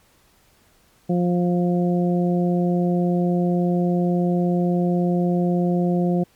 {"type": "harmonic tone", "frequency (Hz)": 176.4, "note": "F3", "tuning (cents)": 18, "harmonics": [1, 2, 3, 4], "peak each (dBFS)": [-18, -24, -28, -30], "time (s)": [1.09, 6.24], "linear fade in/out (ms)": 10, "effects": ["pink hiss -58 dBFS RMS until 6.35 s", "MP3 96 kbps"]}